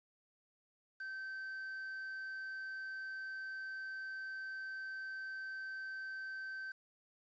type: tone with quantisation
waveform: triangle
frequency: 1548 Hz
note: G6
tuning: 22 cents flat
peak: -40 dBFS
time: 1-6.72 s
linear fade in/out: 5 ms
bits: 10
effects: resampled to 16000 Hz